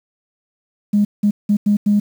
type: tone bursts at uneven times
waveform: sine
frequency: 206.3 Hz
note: G#3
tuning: 11 cents flat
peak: -10 dBFS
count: 5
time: 0.93-1.05 / 1.23-1.31 / 1.49-1.57 / 1.66-1.77 / 1.86-2 s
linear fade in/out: 10 ms
effects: tanh soft clip ceiling -6 dBFS + 7-bit